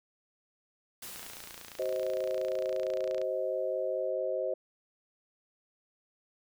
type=noise with exponential decay; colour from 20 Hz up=white; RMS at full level=-43 dBFS; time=1.02-4.11 s; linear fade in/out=5 ms; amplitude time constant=670 ms
type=click train; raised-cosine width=0.2 ms; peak=-27 dBFS; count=60; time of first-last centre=1.16-3.216 s; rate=28.7 Hz
type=chord; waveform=sine; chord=C diminished; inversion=second; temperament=just; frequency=376.7 / 523.3 / 627.9 Hz; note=Gb4 / C5 / Eb5; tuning=+31 / 0 / +16 cents; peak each=-37 / -32 / -34 dBFS; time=1.79-4.54 s; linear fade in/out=5 ms
effects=none